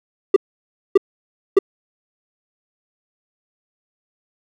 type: tone bursts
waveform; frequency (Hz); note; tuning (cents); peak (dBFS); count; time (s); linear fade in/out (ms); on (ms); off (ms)
triangle; 392; G4; 0; -4; 3; 0.34-1.589; 5; 23; 590
effects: none